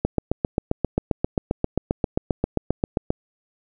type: click train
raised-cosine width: 2 ms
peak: -6 dBFS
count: 24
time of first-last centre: 0.05-3.104 s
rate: 7.53 Hz
effects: none